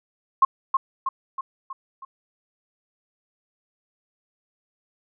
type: tone with echo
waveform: sine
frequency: 1071 Hz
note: C6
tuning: 40 cents sharp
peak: -11 dBFS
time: 0.42-0.45 s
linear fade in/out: 5 ms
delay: 320 ms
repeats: 5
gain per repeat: -5 dB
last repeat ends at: 2.05 s
effects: none